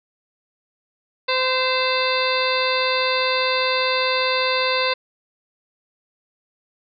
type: harmonic tone with a mistuned harmonic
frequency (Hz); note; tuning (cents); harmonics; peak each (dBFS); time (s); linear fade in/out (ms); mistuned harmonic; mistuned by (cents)
515; C5; -28; 1 / 2 / 3 / 4 / 5 / 7 / 8 / 9; -23 / -24 / -29 / -27 / -26 / -28 / -28 / -29; 1.28-4.94; 10; 5; +45
effects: none